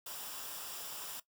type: noise with comb filter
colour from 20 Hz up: white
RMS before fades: -44 dBFS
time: 0.06-1.2 s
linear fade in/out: 5 ms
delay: 0.47 ms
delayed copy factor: -0.55
effects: noise-tail reverb RT60 0.1 s tail -17 dB re dry